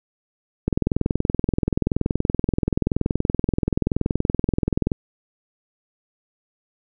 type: click train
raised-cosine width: 3 ms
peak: -6 dBFS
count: 90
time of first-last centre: 0.68-4.918 s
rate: 21 Hz
effects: none